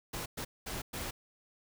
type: noise bursts at uneven times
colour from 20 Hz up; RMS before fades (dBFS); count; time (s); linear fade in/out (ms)
pink; -39; 4; 0.13-0.26 / 0.37-0.45 / 0.66-0.82 / 0.93-1.11; 10
effects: none